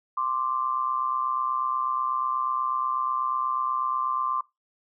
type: tone pair together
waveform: sine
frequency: 1046.5 / 1174.7 Hz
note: C6 / D6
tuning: 0 / 0 cents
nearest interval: major second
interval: 200 cents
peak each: -27 dBFS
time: 0.17-4.41 s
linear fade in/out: 5 ms
effects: noise-tail reverb RT60 0.2 s tail -21 dB re dry